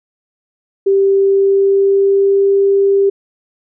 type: tone with pitch glide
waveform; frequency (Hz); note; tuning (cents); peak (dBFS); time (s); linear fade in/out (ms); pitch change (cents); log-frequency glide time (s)
sine; 392 to 395.4; G4 to G4; 0 to +15; -8; 0.86-3.1; 10; +15; 1.16-2.51
effects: none